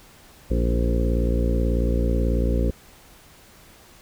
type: harmonic tone with a mistuned harmonic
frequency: 58.27 Hz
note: A#1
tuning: in tune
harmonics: 1 / 2 / 3 / 4 / 5 / 6 / 7 / 8 / 9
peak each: -20 / -29 / -30 / -29 / -32 / -34 / -33 / -33 / -32 dBFS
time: 0.5-2.71 s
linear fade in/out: 10 ms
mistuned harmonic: 6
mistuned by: -31 cents
effects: pink hiss -50 dBFS RMS until 4.01 s